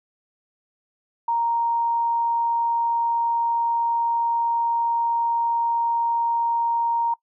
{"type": "tone", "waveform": "sine", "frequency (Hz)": 932.3, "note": "A#5", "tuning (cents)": 0, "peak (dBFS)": -19, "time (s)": [1.28, 7.14], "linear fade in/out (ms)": 5, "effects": ["noise-tail reverb RT60 0.1 s tail -22 dB re dry"]}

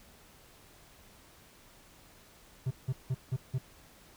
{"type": "tone bursts", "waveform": "triangle", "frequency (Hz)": 129.5, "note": "C3", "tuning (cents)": -17, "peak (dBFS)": -26, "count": 5, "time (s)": [2.66, 3.585], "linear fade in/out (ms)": 10, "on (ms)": 49, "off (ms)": 170, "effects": ["pink hiss -58 dBFS RMS until 4.16 s"]}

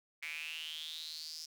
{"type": "tone with high-pass filter sweep", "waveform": "square", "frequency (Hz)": 78.8, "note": "D#2", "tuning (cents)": 23, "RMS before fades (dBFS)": -44, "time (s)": [0.22, 1.46], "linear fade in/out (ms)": 10, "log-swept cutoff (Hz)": [2200, 5300], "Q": 8.3, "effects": []}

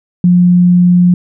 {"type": "tone", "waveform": "sine", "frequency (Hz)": 177.7, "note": "F3", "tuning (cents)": 30, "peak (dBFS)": -4, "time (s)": [0.24, 1.14], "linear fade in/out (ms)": 2, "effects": []}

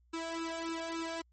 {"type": "tone with flanger", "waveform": "sawtooth", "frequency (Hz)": 329.6, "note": "E4", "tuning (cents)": 0, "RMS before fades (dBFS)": -38, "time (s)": [0.13, 1.22], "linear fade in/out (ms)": 10, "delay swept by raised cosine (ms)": [0.76, 1.31], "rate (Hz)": 3.5, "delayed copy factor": 0.9, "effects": ["added 60 Hz sine -64 dBFS peak until 1.32 s", "MP3 32 kbps"]}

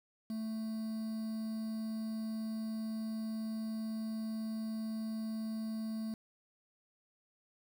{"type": "tone with quantisation", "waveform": "triangle", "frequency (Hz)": 220.5, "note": "A3", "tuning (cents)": 4, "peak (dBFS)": -34, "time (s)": [0.3, 6.14], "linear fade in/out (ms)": 2, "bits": 9, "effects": []}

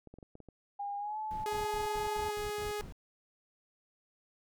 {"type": "clicks", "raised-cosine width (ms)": 2, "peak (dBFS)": -37, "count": 7, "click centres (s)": [0.073, 0.14, 0.186, 0.228, 0.354, 0.403, 0.487]}
{"type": "tone with pitch glide", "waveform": "sine", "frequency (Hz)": [810, 863.1], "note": ["G#5", "A5"], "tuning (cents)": [-43, -34], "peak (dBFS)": -35, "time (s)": [0.79, 2.31], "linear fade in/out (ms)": 10, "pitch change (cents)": 109, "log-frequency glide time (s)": [0.98, 1.18]}
{"type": "noise bursts", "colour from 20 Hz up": "brown", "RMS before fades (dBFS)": -45, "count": 8, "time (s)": [1.31, 2.924], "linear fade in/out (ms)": 0, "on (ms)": 130, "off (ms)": 82}
{"type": "tone", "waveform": "sawtooth", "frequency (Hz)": 417.5, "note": "G#4", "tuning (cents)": 9, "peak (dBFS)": -31, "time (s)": [1.46, 2.81], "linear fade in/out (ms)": 0}
{"effects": []}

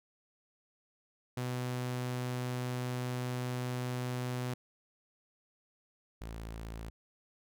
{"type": "tone pair in turn", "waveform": "sawtooth", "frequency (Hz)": [125, 55.68], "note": ["B2", "A1"], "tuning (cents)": [21, 21], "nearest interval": "octave + major second", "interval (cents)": 1400, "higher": "first", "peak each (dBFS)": [-30, -37], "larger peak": "first", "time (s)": [[1.37, 4.54], [6.21, 6.9]], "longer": "first", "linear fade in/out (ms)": 5, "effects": []}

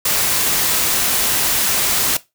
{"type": "noise", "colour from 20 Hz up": "white", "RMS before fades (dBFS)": -17, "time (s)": [0.05, 2.17], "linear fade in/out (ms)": 5, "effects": ["noise-tail reverb RT60 0.2 s tail -17 dB re dry"]}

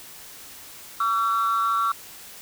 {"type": "tone pair together", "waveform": "sine", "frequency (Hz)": [1138, 1353.3], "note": ["C#6", "E6"], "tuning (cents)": [45, 45], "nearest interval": "minor third", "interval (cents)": 300, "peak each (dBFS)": -21, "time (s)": [1, 1.92], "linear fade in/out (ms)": 5, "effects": ["tanh soft clip ceiling -16 dBFS", "white hiss -43 dBFS RMS until 2.41 s"]}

